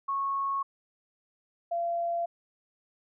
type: tone pair in turn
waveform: sine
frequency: 1100 / 684.3 Hz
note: C#6 / F5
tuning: -14 / -35 cents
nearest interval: minor sixth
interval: 821 cents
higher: first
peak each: -27 dBFS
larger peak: neither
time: 0.08-0.63 / 1.71-2.26 s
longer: neither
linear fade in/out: 10 ms
effects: none